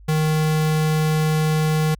square tone, 155.56 Hz, D#3, in tune, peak -17 dBFS, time 0.08-1.95 s, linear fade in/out 10 ms, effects added 50 Hz sine -41 dBFS peak until 1.99 s + MP3 96 kbps

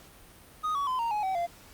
triangle tone with pitch steps, 1244.5 / 1128.1 / 1022.6 / 927 / 840.3 / 761.7 / 690.4 Hz, D#6 / C#6 / C6 / A#5 / G#5 / G5 / F5, 0 / +30 / -40 / -10 / +20 / -50 / -20 cents, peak -25 dBFS, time 0.63-1.47 s, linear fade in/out 20 ms, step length 120 ms, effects pink hiss -53 dBFS RMS until 1.73 s + Opus 48 kbps

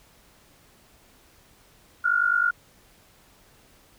sine tone pair together, 1396.9 / 1446.5 Hz, F6 / F#6, 0 / -40 cents, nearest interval minor second, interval 60 cents, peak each -22 dBFS, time 2.04-2.51 s, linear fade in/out 10 ms, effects pink hiss -57 dBFS RMS until 3.98 s

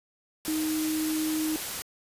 sine tone in noise, 312.2 Hz, D#4, 6 cents sharp, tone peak -26 dBFS, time 0.48-1.56 s, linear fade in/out 0 ms, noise white, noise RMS -34 dBFS, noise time 0.45-1.82 s, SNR +5 dB, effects resampled to 32000 Hz

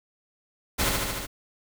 pink noise with echo, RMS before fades -24 dBFS, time 0.78-0.9 s, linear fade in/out 20 ms, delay 74 ms, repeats 5, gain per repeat -2 dB, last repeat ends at 1.27 s, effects none

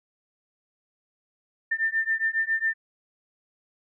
sine beating tone pair, 1791 / 1798.3 Hz, A6 / A6, +30 / +37 cents, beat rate 7.3 Hz, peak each -26 dBFS, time 1.71-2.74 s, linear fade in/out 10 ms, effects none

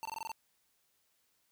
square tone bursts, 897 Hz, A5, 33 cents sharp, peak -38 dBFS, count 7, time 0.03-0.317 s, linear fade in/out 0 ms, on 23 ms, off 21 ms, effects white hiss -75 dBFS RMS until 1.51 s

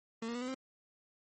30% pulse tone with pitch steps, 226.8 / 235.2 / 243.9 / 253 / 262.3 Hz, A#3 / A#3 / B3 / B3 / C4, -47 / +16 / -21 / +42 / +4 cents, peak -34 dBFS, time 0.22-0.545 s, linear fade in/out 5 ms, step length 65 ms, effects MP3 32 kbps

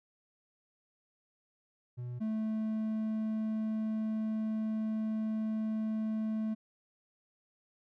triangle tone pair in turn, 122.6 / 218.4 Hz, B2 / A3, -12 / -13 cents, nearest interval minor seventh, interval 999 cents, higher second, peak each -35 / -29 dBFS, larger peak second, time 1.97-2.2 / 2.2-6.55 s, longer second, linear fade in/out 20 ms, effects none

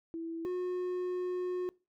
sine / triangle tone pair in turn, 330 / 362 Hz, E4 / F#4, +2 / -38 cents, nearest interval major second, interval 160 cents, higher second, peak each -36 / -30 dBFS, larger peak second, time 0.14-0.45 / 0.45-1.69 s, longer second, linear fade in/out 0 ms, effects noise-tail reverb RT60 0.3 s tail -23 dB re dry

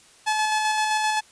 sawtooth tone with tremolo, 860 Hz, A5, 40 cents flat, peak -16 dBFS, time 0.26-1.21 s, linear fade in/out 20 ms, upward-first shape square, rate 7.7 Hz, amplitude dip 25%, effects white hiss -53 dBFS RMS until 1.31 s + resampled to 22050 Hz

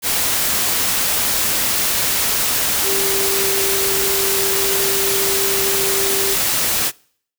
sine tone in noise, 392 Hz, G4, in tune, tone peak -22 dBFS, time 2.82-6.37 s, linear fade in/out 50 ms, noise white, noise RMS -18 dBFS, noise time 0.02-6.92 s, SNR -7 dB, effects noise-tail reverb RT60 0.6 s tail -26 dB re dry

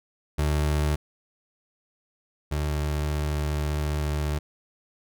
30% pulse tone pair in turn, 75 / 74.62 Hz, D2 / D2, +37 / +28 cents, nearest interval unison, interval 9 cents, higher first, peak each -19 / -22 dBFS, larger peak first, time 0.38-0.96 / 2.51-4.39 s, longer second, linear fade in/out 10 ms, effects none

